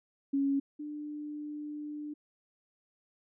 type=tone pair in turn; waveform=sine; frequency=277.2 / 297.6 Hz; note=C#4 / D4; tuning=0 / +23 cents; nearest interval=minor second; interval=123 cents; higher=second; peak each=-26 / -37 dBFS; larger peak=first; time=0.33-0.6 / 0.79-2.14 s; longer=second; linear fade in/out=10 ms; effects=none